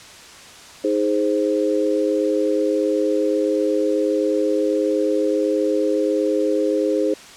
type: chord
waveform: sine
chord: Ab major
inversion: second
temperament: equal with one note detuned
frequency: 313.8 / 415.3 / 523.3 Hz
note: Eb4 / Ab4 / C5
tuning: +15 / 0 / 0 cents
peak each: -21 dBFS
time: 0.84-7.14 s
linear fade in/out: 5 ms
effects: white hiss -41 dBFS RMS until 7.36 s + low-pass 7000 Hz 12 dB/octave